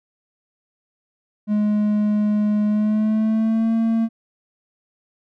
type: tone with pitch glide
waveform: triangle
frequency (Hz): 209.8 to 226.2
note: G#3 to A3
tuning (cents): +18 to +48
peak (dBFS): -14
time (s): 1.47-4.09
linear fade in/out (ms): 50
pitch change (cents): +130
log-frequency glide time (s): 2.67-3.72
effects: none